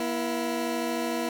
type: tone pair together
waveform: 20% pulse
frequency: 239.1 / 331.8 Hz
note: A#3 / E4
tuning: +44 / +11 cents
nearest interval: tritone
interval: 567 cents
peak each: -25 dBFS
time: 0-1.29 s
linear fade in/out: 2 ms
effects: none